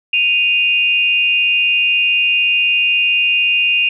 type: tone pair together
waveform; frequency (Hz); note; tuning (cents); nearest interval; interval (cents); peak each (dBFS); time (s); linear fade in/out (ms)
sine; 2489 / 2794; D#7 / F7; 0 / 0; major second; 200; -14; 0.13-3.89; 5
effects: none